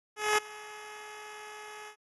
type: tone with ADSR envelope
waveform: 10% pulse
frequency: 423.6 Hz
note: G#4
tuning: 34 cents sharp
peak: -14 dBFS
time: 0.16-1.96 s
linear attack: 220 ms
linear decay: 9 ms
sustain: -22 dB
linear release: 85 ms
effects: AAC 32 kbps